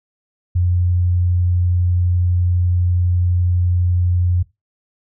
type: tone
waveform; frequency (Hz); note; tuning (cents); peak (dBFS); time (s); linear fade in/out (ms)
sine; 88.8; F2; +29; -13; 0.55-4.43; 10
effects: noise-tail reverb RT60 0.2 s tail -19 dB re dry